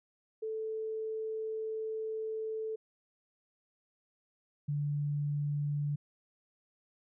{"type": "tone pair in turn", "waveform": "sine", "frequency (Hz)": [439.3, 145.75], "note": ["A4", "D3"], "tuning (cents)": [-3, -13], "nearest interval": "octave + perfect fifth", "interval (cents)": 1910, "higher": "first", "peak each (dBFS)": [-34, -30], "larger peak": "second", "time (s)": [[0.42, 2.76], [4.68, 5.96]], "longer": "first", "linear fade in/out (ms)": 10, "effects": []}